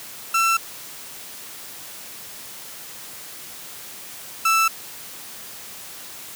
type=tone pair in turn; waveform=30% pulse; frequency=1341 / 1323.3 Hz; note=E6 / E6; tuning=+29 / +6 cents; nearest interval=unison; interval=23 cents; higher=first; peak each=-14 / -13 dBFS; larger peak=second; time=0.34-0.57 / 4.45-4.68 s; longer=neither; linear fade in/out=5 ms; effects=white hiss -38 dBFS RMS until 6.35 s + high-pass 80 Hz 12 dB/octave